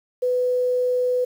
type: tone with quantisation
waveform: sine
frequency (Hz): 498.7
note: B4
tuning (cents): +17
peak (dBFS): -18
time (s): 0.22-1.25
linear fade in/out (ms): 10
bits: 8
effects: none